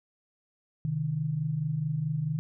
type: tone pair together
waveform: sine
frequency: 130.09 / 154.7 Hz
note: C3 / D#3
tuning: -10 / -10 cents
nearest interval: minor third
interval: 300 cents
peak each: -33 / -28 dBFS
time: 0.85-2.39 s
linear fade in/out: 0 ms
effects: none